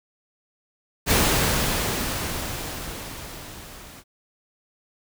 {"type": "noise with level ramp", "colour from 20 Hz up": "pink", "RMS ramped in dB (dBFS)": [-18, -44], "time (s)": [1.06, 4.04], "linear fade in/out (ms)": 50, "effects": []}